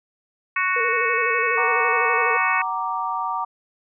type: harmonic tone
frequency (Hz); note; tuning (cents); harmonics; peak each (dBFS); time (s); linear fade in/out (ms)
370; F#4; 0; 3 / 4 / 5 / 6 / 7; -24 / -27 / -25 / -25 / -27; 0.56-2.62; 5
type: tone with vibrato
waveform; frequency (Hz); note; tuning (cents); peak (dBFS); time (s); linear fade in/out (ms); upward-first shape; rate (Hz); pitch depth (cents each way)
sine; 466.7; A#4; +2; -25; 0.76-2.37; 5; square; 12; 55
type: chord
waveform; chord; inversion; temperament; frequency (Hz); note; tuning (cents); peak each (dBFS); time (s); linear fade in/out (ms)
sine; Gb augmented; none; equal with one note detuned; 751.6 / 932.3 / 1174.7; Gb5 / Bb5 / D6; +27 / 0 / 0; -29 / -26 / -26; 1.57-3.45; 10
effects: none